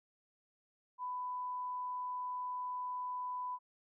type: tone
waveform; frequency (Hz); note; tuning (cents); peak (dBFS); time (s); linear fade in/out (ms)
sine; 997; B5; +16; -37; 0.98-3.59; 50
effects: none